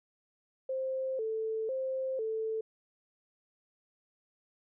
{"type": "tone with vibrato", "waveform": "sine", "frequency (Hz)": 481.8, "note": "B4", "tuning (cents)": -43, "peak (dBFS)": -31, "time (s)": [0.69, 2.61], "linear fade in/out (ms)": 5, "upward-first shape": "square", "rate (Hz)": 1, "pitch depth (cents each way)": 150, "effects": []}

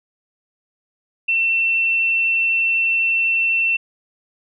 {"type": "tone", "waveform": "sine", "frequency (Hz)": 2694, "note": "E7", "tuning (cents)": 37, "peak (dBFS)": -15, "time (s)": [1.28, 3.77], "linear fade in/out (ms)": 10, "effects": []}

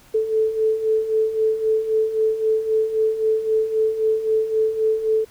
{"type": "beating tone pair", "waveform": "sine", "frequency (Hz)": [435.7, 439.5], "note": ["A4", "A4"], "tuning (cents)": [-17, -2], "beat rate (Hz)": 3.8, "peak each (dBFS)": [-24, -18], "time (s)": [0.14, 5.25], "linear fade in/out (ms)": 10, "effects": ["pink hiss -51 dBFS RMS until 5.3 s"]}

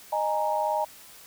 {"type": "chord", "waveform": "sine", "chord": "D# suspended fourth", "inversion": "none", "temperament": "equal with one note detuned", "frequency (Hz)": [615.8, 830.6, 932.3], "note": ["D#5", "G#5", "A#5"], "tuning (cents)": [-18, 0, 0], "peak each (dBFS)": -28, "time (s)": [0.12, 0.85], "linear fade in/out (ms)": 10, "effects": ["white hiss -49 dBFS RMS until 1.26 s"]}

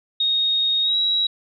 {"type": "tone with pitch glide", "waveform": "sine", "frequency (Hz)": [3729, 3869], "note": ["A#7", "B7"], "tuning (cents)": [0, -36], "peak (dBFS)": -17, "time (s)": [0.2, 1.27], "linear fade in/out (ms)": 5, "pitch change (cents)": 64, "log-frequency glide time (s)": [0.82, 0.95], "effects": []}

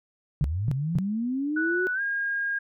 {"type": "tone bursts", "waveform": "sine", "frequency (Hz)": 143.7, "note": "D3", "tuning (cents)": -37, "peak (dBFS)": -20, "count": 3, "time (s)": [0.41, 0.986], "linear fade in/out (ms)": 0, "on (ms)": 32, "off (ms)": 240}
{"type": "linear sweep", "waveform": "sine", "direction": "up", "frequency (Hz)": [58.9, 376], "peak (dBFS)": -25, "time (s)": [0.42, 1.87], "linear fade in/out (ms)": 0}
{"type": "tone with pitch glide", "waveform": "sine", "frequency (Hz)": [1480, 1623.3], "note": ["F#6", "G#6"], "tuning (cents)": [0, -40], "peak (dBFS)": -25, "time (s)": [1.56, 2.59], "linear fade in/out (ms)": 10, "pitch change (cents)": 160, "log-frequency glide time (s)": [1.93, 2.01]}
{"effects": []}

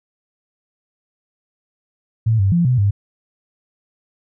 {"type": "tone with pitch steps", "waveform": "sine", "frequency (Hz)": [112, 97.5, 172.1, 126, 100.6], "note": ["A2", "G2", "F3", "B2", "G2"], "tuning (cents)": [31, -9, -25, 35, 45], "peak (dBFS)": -12, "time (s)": [2.26, 2.91], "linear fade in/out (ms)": 10, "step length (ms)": 130, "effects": []}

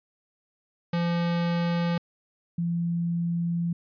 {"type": "tone pair in turn", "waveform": ["square", "sine"], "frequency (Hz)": [171.4, 170.47], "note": ["F3", "F3"], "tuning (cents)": [-32, -42], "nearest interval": "unison", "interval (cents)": 10, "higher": "first", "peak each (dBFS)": -24, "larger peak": "neither", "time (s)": [[0.93, 1.98], [2.58, 3.73]], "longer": "second", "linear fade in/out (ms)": 5, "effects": ["resampled to 11025 Hz"]}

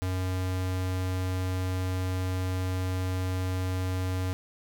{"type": "tone", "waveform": "square", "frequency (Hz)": 92.5, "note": "F#2", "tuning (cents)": 0, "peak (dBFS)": -28, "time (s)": [0.02, 4.33], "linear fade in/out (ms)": 0, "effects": []}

